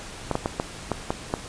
clicks, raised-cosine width 1 ms, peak -9 dBFS, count 7, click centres 0.313 / 0.354 / 0.459 / 0.599 / 0.917 / 1.105 / 1.339 s, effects pink hiss -39 dBFS RMS until 1.48 s + resampled to 22050 Hz

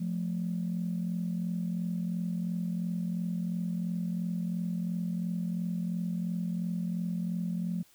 sine tone pair together, 175.9 / 218.8 Hz, F3 / A3, +13 / -9 cents, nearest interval major third, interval 378 cents, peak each -30 / -35 dBFS, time 0-7.83 s, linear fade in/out 10 ms, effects tanh soft clip ceiling -23 dBFS + white hiss -62 dBFS RMS until 7.94 s

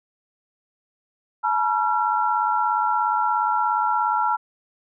sine tone cluster, 860 / 957 / 1363 Hz, A5 / A#5 / F6, -40 / +45 / -43 cents, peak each -23 dBFS, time 1.43-4.37 s, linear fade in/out 20 ms, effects none

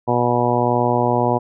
harmonic tone, 121.5 Hz, B2, 28 cents flat, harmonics 1 / 2 / 3 / 4 / 5 / 6 / 7 / 8, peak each -23 / -23 / -23 / -23 / -23 / -23 / -23 / -23 dBFS, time 0.07-1.39 s, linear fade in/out 20 ms, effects none

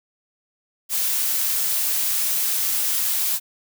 blue noise, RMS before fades -22 dBFS, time 0.89-3.4 s, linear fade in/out 50 ms, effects none

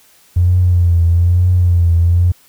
triangle tone with vibrato, 87.31 Hz, F2, in tune, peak -4 dBFS, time 0.36-2.32 s, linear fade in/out 10 ms, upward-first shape triangle, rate 1.1 Hz, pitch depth 68 cents each way, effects tanh soft clip ceiling -6 dBFS + white hiss -49 dBFS RMS until 2.48 s

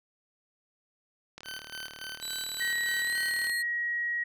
click train, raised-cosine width 0.2 ms, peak -25 dBFS, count 81, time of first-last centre 1.38-3.496 s, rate 37.8 Hz
20% pulse tone with tremolo, 1531 Hz, G6, 41 cents flat, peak -33 dBFS, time 1.44-3.48 s, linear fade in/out 50 ms, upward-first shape square, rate 3.5 Hz, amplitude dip 65%
25% pulse tone with pitch glide, 3951 to 4235 Hz, B7 to C8, 0 to +20 cents, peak -30 dBFS, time 2.21-3.63 s, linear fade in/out 20 ms, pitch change +120 cents, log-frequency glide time 3.04-3.19 s
sine tone, 1900 Hz, A#6, 33 cents sharp, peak -28 dBFS, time 2.6-4.24 s, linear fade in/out 10 ms
effects none

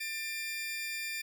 sawtooth tone pair together, 1788 / 2387 Hz, A6 / D7, +27 / +28 cents, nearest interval perfect fourth, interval 501 cents, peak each -38 / -33 dBFS, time 0-1.22 s, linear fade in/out 10 ms, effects none

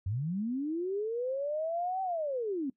sine linear two-way sweep, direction up then down, 87.31 to 772 to 251.9 Hz, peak -30 dBFS, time 0.06-2.7 s, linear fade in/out 5 ms, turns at 2.02 s, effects noise-tail reverb RT60 0.1 s tail -20 dB re dry

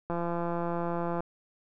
click train, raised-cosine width 1 ms, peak -19 dBFS, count 190, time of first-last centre 0.1-1.205 s, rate 171 Hz, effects none

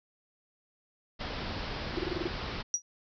pink low-pass noise, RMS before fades -37 dBFS, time 1.19-2.63 s, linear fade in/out 20 ms, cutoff 5300 Hz, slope 96 dB/octave
sine tone bursts, 349.2 Hz, F4, in tune, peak -28 dBFS, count 7, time 1.97-2.273 s, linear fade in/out 5 ms, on 21 ms, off 26 ms
sine tone with exponential decay, 5770 Hz, F#8, 44 cents flat, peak -21 dBFS, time 2.74-2.82 s, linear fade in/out 1 ms, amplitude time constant 17 ms
effects none

